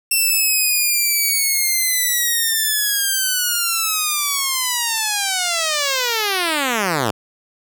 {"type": "linear sweep", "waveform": "5% pulse", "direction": "down", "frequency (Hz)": [2700, 96.8], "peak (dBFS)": -6, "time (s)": [0.11, 7.11], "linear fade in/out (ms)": 5, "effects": []}